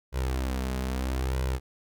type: tone with flanger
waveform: sawtooth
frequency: 64.7 Hz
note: C2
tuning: 19 cents flat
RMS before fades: -29 dBFS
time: 0.12-1.6 s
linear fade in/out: 50 ms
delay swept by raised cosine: 2 to 4.8 ms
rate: 0.77 Hz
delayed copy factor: +0.6
effects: none